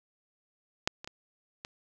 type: clicks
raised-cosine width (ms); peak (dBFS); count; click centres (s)
0.2; -8 / -24 / -23 / -22; 4; 0.875 / 1.045 / 1.075 / 1.649
effects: none